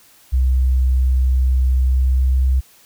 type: tone with pitch glide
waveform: sine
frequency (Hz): 64.3 to 65.01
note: C2 to C2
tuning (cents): -30 to -11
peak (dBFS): -12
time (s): 0.32-2.61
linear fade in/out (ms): 20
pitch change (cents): +19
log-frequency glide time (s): 1.83-2.48
effects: white hiss -50 dBFS RMS until 2.85 s